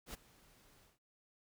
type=noise with ADSR envelope; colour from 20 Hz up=pink; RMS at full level=-45 dBFS; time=0.06-0.99 s; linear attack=80 ms; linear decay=14 ms; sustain=-21 dB; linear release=150 ms; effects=none